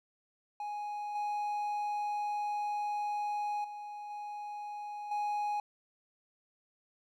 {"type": "tone with level steps", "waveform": "triangle", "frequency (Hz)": 831, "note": "G#5", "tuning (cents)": 1, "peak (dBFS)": [-34, -30, -39, -37, -29], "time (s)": [0.6, 5.6], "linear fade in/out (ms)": 2, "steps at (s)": [1.15, 3.64, 4.1, 5.11], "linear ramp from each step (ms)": 5, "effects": []}